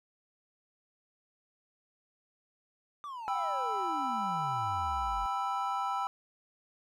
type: exponential sweep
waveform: triangle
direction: down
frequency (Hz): 1200 to 43.65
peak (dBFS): -37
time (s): 3.04-5.26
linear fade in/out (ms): 0
type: chord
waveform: triangle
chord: E minor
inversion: first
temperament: just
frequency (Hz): 791.1 / 988.9 / 1318.5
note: G5 / B5 / E6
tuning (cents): +16 / +2 / 0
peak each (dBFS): -33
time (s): 3.28-6.07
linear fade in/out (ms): 0
effects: none